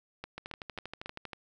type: two click trains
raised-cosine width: 0.3 ms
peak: -23 / -24 dBFS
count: 4 / 13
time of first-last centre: 0.24-1.06 / 0.38-1.332 s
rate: 3.66 / 12.6 Hz
effects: none